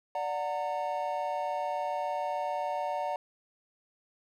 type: chord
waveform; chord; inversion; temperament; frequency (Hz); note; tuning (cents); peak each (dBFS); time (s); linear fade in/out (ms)
triangle; D augmented; none; just; 587.3 / 734.2 / 917.7; D5 / F#5 / A#5; 0 / -14 / -27; -33 / -32 / -33; 0.15-3.16; 2
effects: none